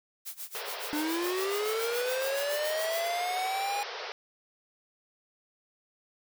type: noise with tremolo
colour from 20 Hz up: blue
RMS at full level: -38 dBFS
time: 0.25-3.09 s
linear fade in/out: 20 ms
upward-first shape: sine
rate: 7.1 Hz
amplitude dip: 90%
type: band-pass noise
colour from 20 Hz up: pink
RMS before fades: -39 dBFS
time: 0.55-4.12 s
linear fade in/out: 0 ms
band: 400 to 5600 Hz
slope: 96 dB/octave
type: linear sweep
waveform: square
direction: up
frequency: 293.7 to 822 Hz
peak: -30 dBFS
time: 0.93-3.83 s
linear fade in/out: 0 ms
effects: none